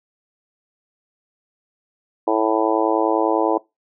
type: harmonic tone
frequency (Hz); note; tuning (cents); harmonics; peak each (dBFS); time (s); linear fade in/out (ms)
110; A2; 0; 3 / 4 / 5 / 6 / 7 / 8 / 9; -21 / -22 / -23 / -24 / -24 / -25 / -26; 2.27-3.58; 5
effects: noise-tail reverb RT60 0.2 s tail -22 dB re dry